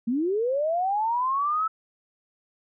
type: linear sweep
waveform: sine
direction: up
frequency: 220 to 1318.5 Hz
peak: -22 dBFS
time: 0.07-1.68 s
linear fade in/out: 10 ms
effects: none